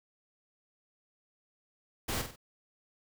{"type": "noise with echo", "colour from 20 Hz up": "pink", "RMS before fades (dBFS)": -34, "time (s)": [2.08, 2.22], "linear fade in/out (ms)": 10, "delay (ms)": 47, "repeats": 3, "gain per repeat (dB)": -7, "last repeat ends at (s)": 2.361, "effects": []}